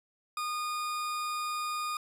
40% pulse tone, 1224 Hz, D#6, 29 cents flat, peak -31 dBFS, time 0.37-1.97 s, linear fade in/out 2 ms, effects resampled to 32000 Hz

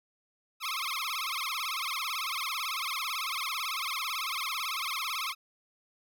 15% pulse tone with vibrato, 1174.7 Hz, D6, in tune, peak -25 dBFS, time 0.6-5.35 s, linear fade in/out 50 ms, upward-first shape sine, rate 18 Hz, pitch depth 210 cents each way, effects none

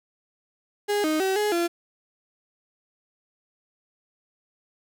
35% pulse tone with pitch steps, 411.7 / 310.7 / 381.9 / 419 / 342.7 Hz, G#4 / D#4 / G4 / G#4 / F4, -15 / -2 / -45 / +15 / -33 cents, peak -20 dBFS, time 0.88-1.68 s, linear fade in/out 20 ms, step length 160 ms, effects none

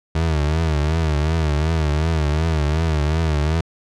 30% pulse tone with vibrato, 77.78 Hz, D#2, in tune, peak -14 dBFS, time 0.15-3.61 s, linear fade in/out 5 ms, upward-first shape triangle, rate 2.7 Hz, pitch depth 120 cents each way, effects low-pass 6000 Hz 12 dB/octave

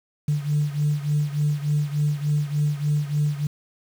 sine beating tone pair, 146.83 / 150.23 Hz, D3 / D3, 0 / +40 cents, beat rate 3.4 Hz, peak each -21 / -24 dBFS, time 0.28-3.47 s, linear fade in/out 5 ms, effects tanh soft clip ceiling -14 dBFS + 7-bit

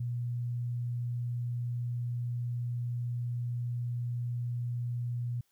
sine tone, 120.8 Hz, B2, 38 cents flat, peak -31 dBFS, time 0-5.41 s, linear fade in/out 5 ms, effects white hiss -74 dBFS RMS until 5.51 s

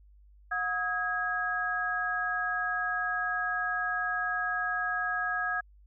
sine tone cluster, 726 / 1269 / 1646 Hz, F#5 / D#6 / G#6, -33 / +34 / -16 cents, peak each -35 / -34 / -30 dBFS, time 0.51-5.61 s, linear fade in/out 10 ms, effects added 50 Hz sine -54 dBFS peak until 5.86 s

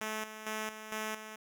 5% pulse tone with tremolo, 216.8 Hz, A3, 25 cents flat, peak -24 dBFS, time 0.01-1.36 s, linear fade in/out 5 ms, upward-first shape square, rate 2.2 Hz, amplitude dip 65%, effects none

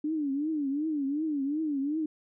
sine tone with vibrato, 293.7 Hz, D4, in tune, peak -27 dBFS, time 0.04-2.06 s, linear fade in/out 5 ms, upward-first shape triangle, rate 2.7 Hz, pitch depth 170 cents each way, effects none

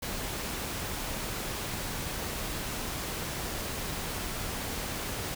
pink noise, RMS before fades -35 dBFS, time 0.02-5.35 s, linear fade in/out 10 ms, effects none

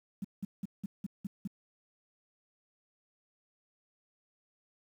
sine tone bursts, 196 Hz, G3, in tune, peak -33 dBFS, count 7, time 0.22-1.475 s, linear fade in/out 5 ms, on 25 ms, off 180 ms, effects 10-bit

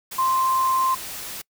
sine tone in noise, 1046.5 Hz, C6, in tune, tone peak -18 dBFS, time 0.18-0.95 s, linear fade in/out 10 ms, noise white, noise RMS -34 dBFS, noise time 0.11-1.42 s, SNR +13 dB, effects noise-tail reverb RT60 0.1 s tail -26 dB re dry

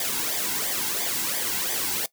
white noise with flanger, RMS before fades -27 dBFS, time 0-2.06 s, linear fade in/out 2 ms, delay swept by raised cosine 0.72 to 1.71 ms, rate 2.9 Hz, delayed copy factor -0.75, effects noise-tail reverb RT60 0.1 s tail -19 dB re dry

